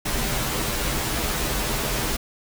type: noise with comb filter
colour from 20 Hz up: pink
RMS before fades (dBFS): -25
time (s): 0.05-2.17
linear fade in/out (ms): 10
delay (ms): 11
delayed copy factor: -1
effects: none